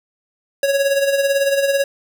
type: tone with tremolo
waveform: square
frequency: 554.4 Hz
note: C#5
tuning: in tune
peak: -13 dBFS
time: 0.63-1.84 s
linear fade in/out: 2 ms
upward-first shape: sine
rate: 18 Hz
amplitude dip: 55%
effects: none